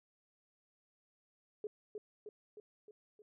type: tone with echo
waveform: sine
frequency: 421.3 Hz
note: G#4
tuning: 25 cents sharp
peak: -37 dBFS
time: 1.64-1.67 s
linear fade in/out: 2 ms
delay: 310 ms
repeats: 5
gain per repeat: -4 dB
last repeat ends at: 3.22 s
effects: none